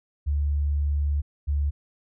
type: tone pair in turn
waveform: sine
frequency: 72.5 / 72.12 Hz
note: D2 / D2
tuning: -22 / -31 cents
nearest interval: unison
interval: 9 cents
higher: first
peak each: -21 dBFS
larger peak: neither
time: 0.26-1.22 / 1.47-1.71 s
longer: first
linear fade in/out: 20 ms
effects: none